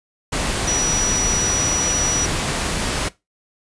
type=tone in noise; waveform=sine; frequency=5850 Hz; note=F#8; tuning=21 cents flat; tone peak=-19 dBFS; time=0.67-2.26 s; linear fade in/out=10 ms; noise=pink; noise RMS=-22 dBFS; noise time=0.32-3.09 s; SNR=0 dB; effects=noise-tail reverb RT60 0.2 s tail -19 dB re dry + resampled to 22050 Hz